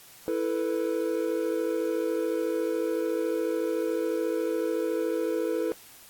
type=chord; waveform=triangle; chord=E suspended fourth; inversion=none; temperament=equal; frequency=329.6 / 440 / 493.9 Hz; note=E4 / A4 / B4; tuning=0 / 0 / 0 cents; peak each=-28 dBFS; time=0.28-5.72 s; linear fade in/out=0 ms; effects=white hiss -51 dBFS RMS until 6.09 s + AAC 64 kbps